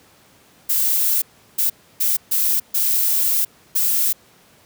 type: noise bursts at uneven times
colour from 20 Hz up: violet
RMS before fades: -18 dBFS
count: 6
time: 0.69-1.22 / 1.58-1.7 / 2-2.17 / 2.31-2.6 / 2.74-3.45 / 3.75-4.13 s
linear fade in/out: 10 ms
effects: pink hiss -52 dBFS RMS until 4.65 s + high-pass 100 Hz 12 dB/octave